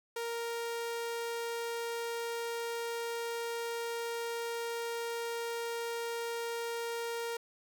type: tone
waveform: sawtooth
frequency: 466.2 Hz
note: A#4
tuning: in tune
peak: -31 dBFS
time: 0.16-7.37 s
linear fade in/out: 5 ms
effects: none